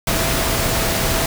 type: tone in noise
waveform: sine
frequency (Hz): 659.3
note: E5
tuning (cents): 0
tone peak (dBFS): -27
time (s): 0.07-1.26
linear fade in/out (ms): 2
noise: pink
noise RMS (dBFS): -19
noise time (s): 0.07-1.26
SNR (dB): -11
effects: none